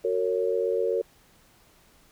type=chord; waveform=sine; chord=F# major; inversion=none; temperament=equal with one note detuned; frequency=370 / 457.6 / 554.4 Hz; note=F#4 / A#4 / C#5; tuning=0 / -32 / 0 cents; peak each=-29 / -25 / -29 dBFS; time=0.04-1.02 s; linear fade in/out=10 ms; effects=pink hiss -59 dBFS RMS until 2.11 s